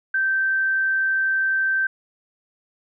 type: tone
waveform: sine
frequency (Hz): 1557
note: G6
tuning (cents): -12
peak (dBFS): -18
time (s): 0.14-1.87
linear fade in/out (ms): 5
effects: none